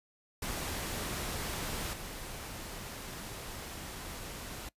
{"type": "noise with level steps", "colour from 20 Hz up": "pink", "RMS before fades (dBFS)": [-37, -43], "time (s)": [0.42, 4.69], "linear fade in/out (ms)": 5, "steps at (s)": 1.93, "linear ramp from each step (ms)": 5, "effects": ["noise-tail reverb RT60 0.1 s tail -22 dB re dry", "resampled to 32000 Hz"]}